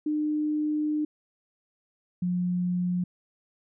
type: tone pair in turn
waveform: sine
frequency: 302.5 / 178.78 Hz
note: D#4 / F3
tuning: -49 / +41 cents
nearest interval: major sixth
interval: 910 cents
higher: first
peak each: -24 dBFS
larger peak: neither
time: 0.06-1.05 / 2.22-3.04 s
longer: first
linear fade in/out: 5 ms
effects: none